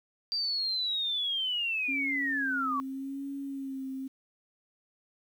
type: linear sweep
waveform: sine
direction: down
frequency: 4715 to 1100 Hz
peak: -28 dBFS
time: 0.32-2.8 s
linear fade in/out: 0 ms
type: tone with vibrato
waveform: sine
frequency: 271.2 Hz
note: C#4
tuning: 38 cents flat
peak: -34 dBFS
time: 1.88-4.08 s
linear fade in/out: 10 ms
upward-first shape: sine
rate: 0.86 Hz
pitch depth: 41 cents each way
effects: 10-bit